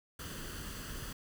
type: noise with comb filter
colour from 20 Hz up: pink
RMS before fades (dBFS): -43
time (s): 0.19-1.13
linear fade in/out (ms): 5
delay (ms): 0.65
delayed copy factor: +0.6
effects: none